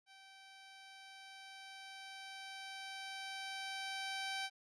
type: tone with level ramp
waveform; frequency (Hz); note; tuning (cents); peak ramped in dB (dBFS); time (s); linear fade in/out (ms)
10% pulse; 775; G5; -20; -50 to -30; 0.06-4.5; 50
effects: resampled to 22050 Hz